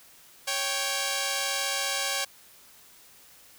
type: tone pair together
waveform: 5% pulse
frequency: 554.4 / 784 Hz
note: C#5 / G5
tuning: 0 / 0 cents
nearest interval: tritone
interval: 600 cents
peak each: -18 dBFS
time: 0.47-2.25 s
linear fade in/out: 10 ms
effects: white hiss -54 dBFS RMS until 3.58 s